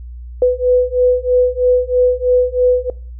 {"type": "beating tone pair", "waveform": "sine", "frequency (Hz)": [497.4, 500.5], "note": ["B4", "B4"], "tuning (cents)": [12, 23], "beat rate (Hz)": 3.1, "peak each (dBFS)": -13, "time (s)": [0.42, 2.9], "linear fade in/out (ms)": 2, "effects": ["noise-tail reverb RT60 0.4 s tail -21 dB re dry", "added 60 Hz sine -28 dBFS peak until 3.19 s"]}